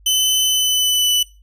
sawtooth tone with pitch glide, 3033 to 2981 Hz, F#7 to F#7, +42 to +12 cents, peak -11 dBFS, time 0.06-1.23 s, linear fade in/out 5 ms, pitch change -30 cents, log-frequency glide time 0.44-1.11 s, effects noise-tail reverb RT60 0.3 s tail -21 dB re dry + added 50 Hz sine -45 dBFS peak until 1.42 s

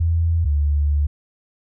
sine tone pair in turn, 83.2 / 72.98 Hz, E2 / D2, +17 / -10 cents, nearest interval major second, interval 227 cents, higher first, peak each -15 dBFS, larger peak neither, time 0-0.45 / 0.45-1.07 s, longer second, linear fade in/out 10 ms, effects none

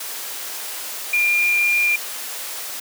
sine tone in noise, 2401 Hz, D7, 38 cents sharp, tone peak -15 dBFS, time 1.13-1.96 s, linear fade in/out 5 ms, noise white, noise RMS -30 dBFS, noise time 0-2.8 s, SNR +12 dB, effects high-pass 400 Hz 12 dB/octave

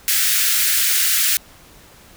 white high-pass noise, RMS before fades -17 dBFS, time 0.08-1.37 s, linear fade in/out 0 ms, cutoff 1400 Hz, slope 48 dB/octave, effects pink hiss -46 dBFS RMS until 2.16 s

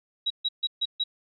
sine tone bursts, 3859 Hz, B7, 41 cents flat, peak -23 dBFS, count 5, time 0.26-1.04 s, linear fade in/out 10 ms, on 44 ms, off 140 ms, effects none

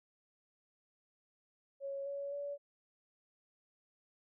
sine tone with pitch steps, 553 / 562 / 571.2 Hz, C#5 / C#5 / D5, -4 / +24 / -48 cents, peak -38 dBFS, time 1.8-2.58 s, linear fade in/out 50 ms, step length 260 ms, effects none

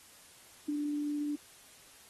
sine tone, 293.7 Hz, D4, in tune, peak -31 dBFS, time 0.68-1.36 s, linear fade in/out 10 ms, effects white hiss -57 dBFS RMS until 2.09 s + AAC 32 kbps

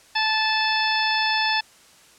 harmonic tone, 874 Hz, A5, 12 cents flat, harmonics 1 / 2 / 3 / 4 / 5 / 6, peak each -24 / -25 / -27 / -28 / -30 / -28 dBFS, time 0.15-1.61 s, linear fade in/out 10 ms, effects white hiss -52 dBFS RMS until 2.18 s + low-pass 9000 Hz 12 dB/octave

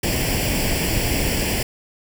pink noise with comb filter, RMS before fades -21 dBFS, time 0.03-1.63 s, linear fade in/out 5 ms, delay 0.39 ms, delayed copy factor +0.75, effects none

